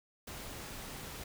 pink noise, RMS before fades -45 dBFS, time 0.27-1.24 s, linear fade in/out 5 ms, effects none

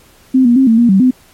sine tone with pitch steps, 260.2 / 238.9 / 266 / 225.4 / 237.3 / 192.3 / 254.7 Hz, C4 / A#3 / C4 / A3 / A#3 / G3 / C4, -9 / +43 / +29 / +42 / +31 / -33 / -46 cents, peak -5 dBFS, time 0.34-1.11 s, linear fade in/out 10 ms, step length 110 ms, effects pink hiss -46 dBFS RMS until 1.33 s + MP3 64 kbps

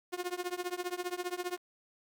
sawtooth tone with tremolo, 357.9 Hz, F4, 42 cents sharp, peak -27 dBFS, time 0.12-1.58 s, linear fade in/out 20 ms, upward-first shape triangle, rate 15 Hz, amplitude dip 100%, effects 10-bit

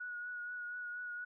sine tone with vibrato, 1458 Hz, F#6, 26 cents flat, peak -40 dBFS, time 0-1.25 s, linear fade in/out 10 ms, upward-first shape triangle, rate 4.2 Hz, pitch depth 24 cents each way, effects none

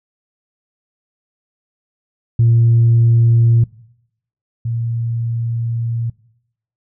sine tone pair in turn, 116.3 / 116.3 Hz, A#2 / A#2, -4 / -4 cents, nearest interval unison, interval 0 cents, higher neither, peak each -7 / -17 dBFS, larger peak first, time 2.39-3.64 / 4.65-6.1 s, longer second, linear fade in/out 5 ms, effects noise-tail reverb RT60 0.8 s tail -22 dB re dry + tanh soft clip ceiling -5 dBFS

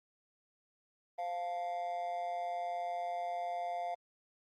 triangle tone with amplitude modulation, 698.5 Hz, F5, in tune, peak -30 dBFS, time 1.18-3.95 s, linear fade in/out 10 ms, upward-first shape sine, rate 179 Hz, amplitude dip 70%, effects Opus 24 kbps

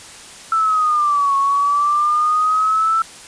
sine linear two-way sweep, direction down then up, 1332 to 1100 to 1332 Hz, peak -13 dBFS, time 0.52-3.02 s, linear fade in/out 2 ms, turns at 1.36 s, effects white hiss -38 dBFS RMS until 3.27 s + resampled to 22050 Hz

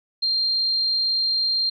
sine tone, 4186 Hz, C8, in tune, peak -19 dBFS, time 0.22-1.7 s, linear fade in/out 10 ms, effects none

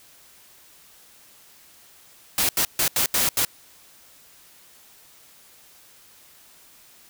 white noise bursts at uneven times, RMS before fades -21 dBFS, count 6, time 2.38-2.49 / 2.57-2.65 / 2.79-2.88 / 2.96-3.06 / 3.14-3.29 / 3.37-3.45 s, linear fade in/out 2 ms, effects white hiss -52 dBFS RMS until 7.09 s

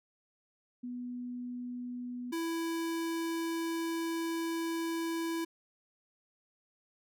sine / square tone pair in turn, 246 / 331 Hz, B3 / E4, -7 / +7 cents, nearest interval perfect fourth, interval 514 cents, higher second, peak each -37 / -33 dBFS, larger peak second, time 0.83-2.32 / 2.32-5.45 s, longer second, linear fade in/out 10 ms, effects none

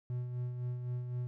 triangle tone with tremolo, 123.47 Hz, B2, in tune, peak -31 dBFS, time 0.1-1.27 s, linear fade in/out 0 ms, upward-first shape sine, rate 3.9 Hz, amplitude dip 45%, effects none

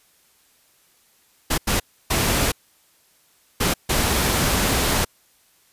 pink noise bursts at uneven times, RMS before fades -20 dBFS, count 5, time 1.5-1.58 / 1.67-1.8 / 2.1-2.52 / 3.6-3.74 / 3.89-5.05 s, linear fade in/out 10 ms, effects white hiss -59 dBFS RMS until 5.72 s + resampled to 32000 Hz

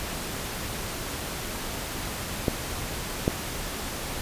clicks, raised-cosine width 2 ms, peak -8 dBFS, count 2, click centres 2.482 / 3.279 s, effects pink hiss -33 dBFS RMS until 4.21 s + resampled to 32000 Hz

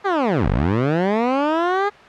15% pulse linear two-way sweep, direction down then up, 415.3 to 41.33 to 415.3 Hz, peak -10 dBFS, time 0.04-1.9 s, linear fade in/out 20 ms, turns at 0.49 s, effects white hiss -42 dBFS RMS until 2.08 s + low-pass 2000 Hz 12 dB/octave

